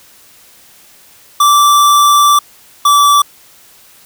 square tone pair in turn, 1167 / 1157.6 Hz, D6 / D6, -11 / -25 cents, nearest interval unison, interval 14 cents, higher first, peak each -6 / -6 dBFS, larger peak neither, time 1.4-2.39 / 2.85-3.22 s, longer first, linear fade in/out 5 ms, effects white hiss -43 dBFS RMS until 4.05 s

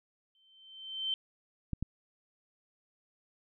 sine tone with exponential growth, 3100 Hz, G7, 20 cents flat, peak -28 dBFS, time 0.35-1.14 s, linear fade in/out 1 ms, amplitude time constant 170 ms
clicks, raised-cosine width 5 ms, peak -21 dBFS, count 2, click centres 1.733 / 1.826 s
effects none

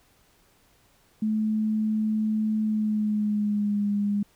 sine tone with pitch glide, 216.2 to 204.1 Hz, A3 to G#3, -30 to -30 cents, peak -22 dBFS, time 1.22-4.23 s, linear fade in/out 5 ms, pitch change -100 cents, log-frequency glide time 2.62-3.89 s, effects pink hiss -62 dBFS RMS until 4.35 s

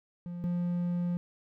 triangle tone pair in turn, 174.61 / 175.32 Hz, F3 / F3, 0 / +7 cents, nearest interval unison, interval 7 cents, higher second, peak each -34 / -26 dBFS, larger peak second, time 0.26-0.44 / 0.44-1.17 s, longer second, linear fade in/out 0 ms, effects none

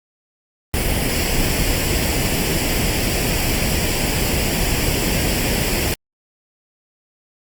pink noise with comb filter, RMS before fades -19 dBFS, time 0.74-5.94 s, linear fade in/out 0 ms, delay 0.39 ms, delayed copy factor +0.6, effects Opus 32 kbps

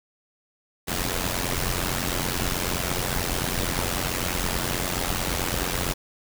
pink noise with amplitude modulation, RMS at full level -23 dBFS, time 0.87-5.94 s, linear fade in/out 20 ms, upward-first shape sine, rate 89.1 Hz, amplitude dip 80%, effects none

